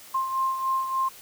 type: beating tone pair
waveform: sine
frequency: 1056 / 1059.4 Hz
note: C6 / C6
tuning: +16 / +21 cents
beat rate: 3.4 Hz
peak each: -24 / -32 dBFS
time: 0.14-1.09 s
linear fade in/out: 10 ms
effects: white hiss -47 dBFS RMS until 1.21 s

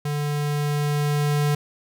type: tone with level ramp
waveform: square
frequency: 146.83 Hz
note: D3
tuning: in tune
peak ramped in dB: -24 to -19 dBFS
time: 0.05-1.55 s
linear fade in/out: 5 ms
effects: none

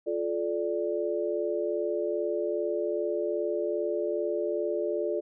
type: chord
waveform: sine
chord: D minor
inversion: first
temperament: equal with one note detuned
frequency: 349.2 / 431.7 / 587.3 Hz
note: F4 / A4 / D5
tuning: 0 / -33 / 0 cents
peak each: -31 dBFS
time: 0.06-5.21 s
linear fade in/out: 20 ms
effects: none

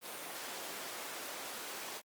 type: high-pass noise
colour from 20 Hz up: pink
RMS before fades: -44 dBFS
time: 0.01-2.02 s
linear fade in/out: 50 ms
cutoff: 430 Hz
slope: 12 dB/octave
effects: Opus 32 kbps

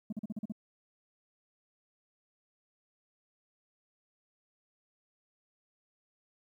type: tone bursts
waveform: sine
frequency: 213.6 Hz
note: G#3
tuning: 49 cents sharp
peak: -31 dBFS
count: 7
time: 0.1-0.522 s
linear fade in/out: 5 ms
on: 26 ms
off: 40 ms
effects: tanh soft clip ceiling -33 dBFS + 12-bit

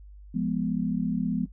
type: chord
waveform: sine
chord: F diminished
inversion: none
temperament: equal with one note detuned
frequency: 173.11 / 207.7 / 246.9 Hz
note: F3 / Ab3 / Cb4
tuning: -15 / 0 / 0 cents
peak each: -29 dBFS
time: 0.34-1.46 s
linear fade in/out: 10 ms
effects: noise-tail reverb RT60 0.1 s tail -17 dB re dry + added 50 Hz sine -44 dBFS peak until 1.52 s

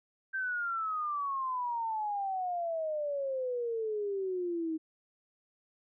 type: exponential sweep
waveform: sine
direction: down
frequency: 1572 to 313.8 Hz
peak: -31 dBFS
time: 0.33-4.78 s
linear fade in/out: 20 ms
effects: none

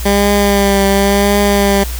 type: tone with vibrato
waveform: 15% pulse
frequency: 200 Hz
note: G3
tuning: 35 cents sharp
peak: -3 dBFS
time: 0.05-1.84 s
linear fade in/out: 10 ms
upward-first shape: triangle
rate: 0.93 Hz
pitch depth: 31 cents each way
effects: added 60 Hz sine -19 dBFS peak until 1.99 s + white hiss -28 dBFS RMS until 1.99 s

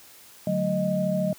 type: tone cluster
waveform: sine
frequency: 147.6 / 186 / 219.5 / 620 Hz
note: D3 / F#3 / A3 / D#5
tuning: +9 / +9 / -4 / -6 cents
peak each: -32 / -25 / -32 / -26 dBFS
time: 0.47-1.33 s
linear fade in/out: 2 ms
effects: white hiss -50 dBFS RMS until 1.38 s + high-pass 80 Hz 12 dB/octave

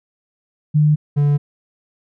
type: tone pair in turn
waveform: sine / triangle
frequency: 150.7 / 144.84 Hz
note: D3 / D3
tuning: +45 / -24 cents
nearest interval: minor second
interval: 69 cents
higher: first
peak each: -10 dBFS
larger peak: neither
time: 0.74-0.96 / 1.16-1.38 s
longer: neither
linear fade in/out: 20 ms
effects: none

